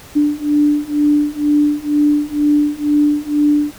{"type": "beating tone pair", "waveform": "sine", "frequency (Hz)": [293.7, 295.8], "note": ["D4", "D4"], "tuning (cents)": [0, 13], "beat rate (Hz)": 2.1, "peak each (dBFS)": [-15, -14], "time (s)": [0.15, 3.72], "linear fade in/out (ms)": 20, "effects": ["pink hiss -39 dBFS RMS until 3.78 s"]}